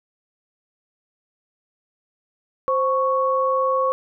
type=tone pair together; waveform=sine; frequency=523.2 / 1108.7 Hz; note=C5 / C#6; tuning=0 / 0 cents; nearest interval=octave + minor second; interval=1300 cents; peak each=-20 dBFS; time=2.68-3.92 s; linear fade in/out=0 ms; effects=none